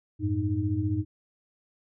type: tone cluster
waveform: sine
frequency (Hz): 93.2 / 108.1 / 308.6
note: F#2 / A2 / D#4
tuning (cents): +13 / -30 / -14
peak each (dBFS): -29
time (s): 0.19-1.05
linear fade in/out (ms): 50
effects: none